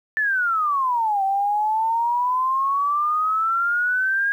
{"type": "exponential two-way sweep", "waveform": "sine", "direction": "down then up", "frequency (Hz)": [1776, 770, 1638], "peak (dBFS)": -18, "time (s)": [0.17, 4.32], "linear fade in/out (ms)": 0, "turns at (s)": 1.23, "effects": ["9-bit"]}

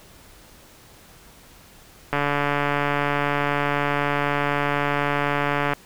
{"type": "click train", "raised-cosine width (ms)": 0.5, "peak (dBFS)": -7, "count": 520, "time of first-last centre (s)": [2.13, 5.734], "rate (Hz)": 144, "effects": ["pink hiss -49 dBFS RMS until 5.85 s"]}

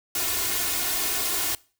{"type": "noise with comb filter", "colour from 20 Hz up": "white", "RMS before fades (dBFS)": -26, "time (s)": [0.15, 1.55], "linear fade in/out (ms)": 2, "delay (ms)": 2.8, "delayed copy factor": 0.95, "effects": ["noise-tail reverb RT60 0.4 s tail -23 dB re dry"]}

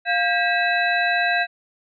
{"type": "tone cluster", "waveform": "sine", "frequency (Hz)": [702, 1609, 1944, 2594, 3943], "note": ["F5", "G6", "B6", "E7", "B7"], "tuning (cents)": [9, 45, -28, -28, -4], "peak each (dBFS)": [-22, -21, -28, -26, -29], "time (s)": [0.05, 1.47], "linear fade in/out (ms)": 50, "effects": []}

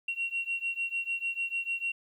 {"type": "beating tone pair", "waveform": "sine", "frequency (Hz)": [2739, 2745.7], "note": ["F7", "F7"], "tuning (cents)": [-34, -30], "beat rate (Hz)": 6.7, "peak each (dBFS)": [-32, -33], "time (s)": [0.08, 1.92], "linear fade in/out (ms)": 5, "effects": ["tanh soft clip ceiling -24 dBFS", "11-bit"]}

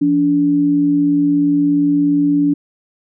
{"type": "tone pair together", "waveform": "sine", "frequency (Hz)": [171.6, 288.6], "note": ["F3", "D4"], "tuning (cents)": [-30, -30], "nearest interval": "major sixth", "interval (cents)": 900, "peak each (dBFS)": [-22, -11], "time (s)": [0.01, 2.54], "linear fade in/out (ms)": 10, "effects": []}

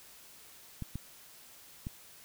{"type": "clicks", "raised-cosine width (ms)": 5, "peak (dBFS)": -25, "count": 3, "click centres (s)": [0.823, 0.956, 1.869], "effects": ["white hiss -55 dBFS RMS until 2.24 s"]}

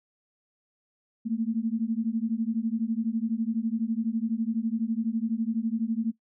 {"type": "beating tone pair", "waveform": "sine", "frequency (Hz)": [220, 232], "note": ["A3", "A#3"], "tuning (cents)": [0, -8], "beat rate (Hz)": 12, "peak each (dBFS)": -28, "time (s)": [1.25, 6.12], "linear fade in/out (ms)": 20, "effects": ["noise-tail reverb RT60 0.1 s tail -19 dB re dry"]}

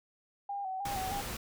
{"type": "tone with vibrato", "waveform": "sine", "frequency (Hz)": 779, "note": "G5", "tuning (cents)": -11, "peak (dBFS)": -34, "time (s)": [0.49, 1.21], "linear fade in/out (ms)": 5, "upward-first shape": "square", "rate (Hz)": 3.2, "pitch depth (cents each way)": 52}
{"type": "noise", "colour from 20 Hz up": "pink", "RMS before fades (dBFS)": -39, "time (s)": [0.85, 1.37], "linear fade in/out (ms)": 5}
{"effects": []}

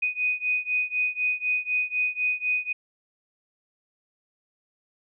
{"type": "beating tone pair", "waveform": "sine", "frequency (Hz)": [2489, 2493], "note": ["D#7", "D#7"], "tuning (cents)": [0, 3], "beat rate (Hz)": 4, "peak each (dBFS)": [-26, -27], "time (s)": [0.02, 2.73], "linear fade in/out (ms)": 10, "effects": []}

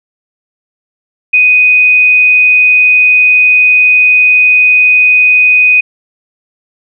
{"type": "tone", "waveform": "sine", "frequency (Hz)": 2494, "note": "D#7", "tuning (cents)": 3, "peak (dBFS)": -3, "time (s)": [1.33, 5.81], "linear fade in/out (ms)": 10, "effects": []}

